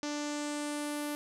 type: tone with low-pass filter sweep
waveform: sawtooth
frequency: 294.5 Hz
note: D4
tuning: 5 cents sharp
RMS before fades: -36 dBFS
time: 0.03-1.15 s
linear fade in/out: 0 ms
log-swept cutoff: 6000 to 12000 Hz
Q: 2.8
effects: none